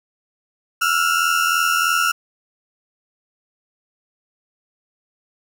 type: tone pair together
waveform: 35% pulse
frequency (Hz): 1337.9 / 1421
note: E6 / F6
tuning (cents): +25 / +30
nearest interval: minor second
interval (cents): 105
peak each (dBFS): -17 / -17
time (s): 0.81-2.12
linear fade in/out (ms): 10
effects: none